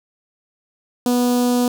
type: tone with notch filter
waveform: sawtooth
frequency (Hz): 245.3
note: B3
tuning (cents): -12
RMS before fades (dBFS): -17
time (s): 1.06-1.68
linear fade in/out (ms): 2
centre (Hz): 2000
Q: 0.53
effects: none